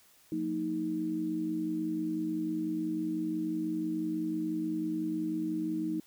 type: tone cluster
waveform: sine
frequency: 177.7 / 227.9 / 313.9 Hz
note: F3 / A#3 / D#4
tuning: +30 / -39 / +15 cents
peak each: -39 / -39 / -31 dBFS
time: 0.32-6 s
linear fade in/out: 2 ms
effects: white hiss -62 dBFS RMS until 6.06 s